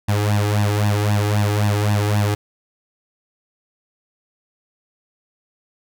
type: tone with flanger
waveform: sawtooth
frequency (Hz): 103.9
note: G#2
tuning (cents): +1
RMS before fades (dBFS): -18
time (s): 0.08-2.35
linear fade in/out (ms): 10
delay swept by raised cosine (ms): 1.1 to 2.5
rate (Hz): 3.8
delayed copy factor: +1
effects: none